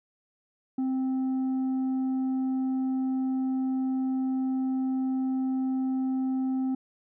sine tone with tanh clipping, 261.6 Hz, C4, in tune, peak -26 dBFS, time 0.78-6.75 s, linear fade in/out 5 ms, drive 4 dB, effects none

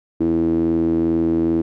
sawtooth tone with band-pass filter, 82.41 Hz, E2, in tune, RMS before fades -18 dBFS, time 0.2-1.62 s, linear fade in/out 10 ms, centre 310 Hz, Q 8.6, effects none

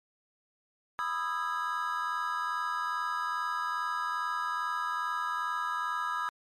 triangle chord, E major seventh, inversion second, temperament just, 988.9 / 1236.1 / 1318.5 / 1648.1 Hz, B5 / D#6 / E6 / G#6, +2 / -12 / 0 / -14 cents, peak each -34 / -32 / -35 / -35 dBFS, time 0.99-6.29 s, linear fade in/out 0 ms, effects MP3 64 kbps

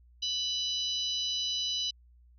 harmonic tone, 991 Hz, B5, 6 cents sharp, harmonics 3 / 4 / 5 / 6, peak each -33 / -33 / -39 / -41 dBFS, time 0.22-1.91 s, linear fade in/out 10 ms, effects added 60 Hz sine -56 dBFS peak until 2.38 s

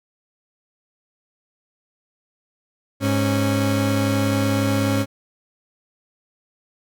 30% pulse tone pair together, 103.83 / 275 Hz, G#2 / C#4, 0 / -14 cents, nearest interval octave + perfect fourth, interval 1686 cents, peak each -18 dBFS, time 3-5.06 s, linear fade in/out 50 ms, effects none

